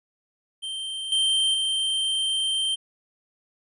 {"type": "tone with level steps", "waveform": "square", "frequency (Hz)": 3136, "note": "G7", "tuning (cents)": 0, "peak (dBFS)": [-30, -20, -23], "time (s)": [0.62, 2.76], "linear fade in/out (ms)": 20, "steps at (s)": [1.12, 1.54], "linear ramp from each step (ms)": 2, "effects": ["resampled to 24000 Hz"]}